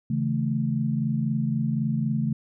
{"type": "chord", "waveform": "sine", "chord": "A major", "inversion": "first", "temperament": "equal with one note detuned", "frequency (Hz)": [138.59, 162.45, 220], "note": ["C#3", "E3", "A3"], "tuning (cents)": [0, -25, 0], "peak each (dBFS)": [-26, -29, -26], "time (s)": [0.1, 2.33], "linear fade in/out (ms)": 5, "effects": []}